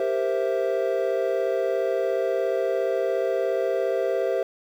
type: chord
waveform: triangle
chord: C dominant seventh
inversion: second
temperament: equal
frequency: 392 / 466.2 / 523.3 / 659.3 Hz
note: G4 / Bb4 / C5 / E5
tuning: 0 / 0 / 0 / 0 cents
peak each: -25 / -27 / -24 / -26 dBFS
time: 0-4.43 s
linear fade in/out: 2 ms
effects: 9-bit